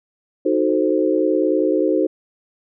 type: chord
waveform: sine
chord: D# diminished seventh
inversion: none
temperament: equal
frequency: 311.1 / 370 / 440 / 523.3 Hz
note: D#4 / F#4 / A4 / C5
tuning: 0 / 0 / 0 / 0 cents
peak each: -19 / -20 / -22 / -21 dBFS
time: 0.45-2.07 s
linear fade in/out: 10 ms
effects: none